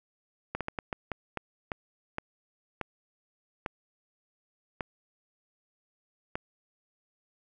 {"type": "slowing click train", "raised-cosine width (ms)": 0.5, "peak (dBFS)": -17, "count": 13, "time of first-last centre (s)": [0.55, 6.355], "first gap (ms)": 57, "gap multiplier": 1.35, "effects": []}